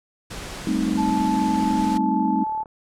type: noise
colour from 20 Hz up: pink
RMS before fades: -34 dBFS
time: 0.3-1.98 s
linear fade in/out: 10 ms
type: chord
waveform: sine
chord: A half-diminished seventh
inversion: third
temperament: equal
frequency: 196 / 220 / 261.6 / 311.1 Hz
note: G3 / A3 / C4 / Eb4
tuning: 0 / 0 / 0 / 0 cents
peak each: -25 dBFS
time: 0.67-2.44 s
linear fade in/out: 2 ms
type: tone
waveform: sine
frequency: 870 Hz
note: A5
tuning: 20 cents flat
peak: -23 dBFS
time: 0.97-2.64 s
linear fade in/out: 20 ms
type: click train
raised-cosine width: 1 ms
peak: -30 dBFS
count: 43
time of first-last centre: 1.52-2.658 s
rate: 36.9 Hz
effects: low-pass 9000 Hz 12 dB/octave